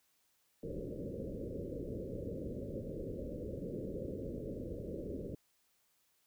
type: low-pass noise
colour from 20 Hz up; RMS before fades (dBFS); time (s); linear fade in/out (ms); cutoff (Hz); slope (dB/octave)
white; -42; 0.63-5.35; 2; 560; 96
effects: white hiss -75 dBFS RMS until 6.26 s